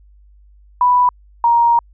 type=tone pair in turn; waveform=sine; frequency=987.8 / 939.2 Hz; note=B5 / A#5; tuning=0 / +13 cents; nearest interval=minor second; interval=87 cents; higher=first; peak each=-9 dBFS; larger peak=neither; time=0.81-1.09 / 1.44-1.79 s; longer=second; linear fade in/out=2 ms; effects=added 50 Hz sine -44 dBFS peak until 1.93 s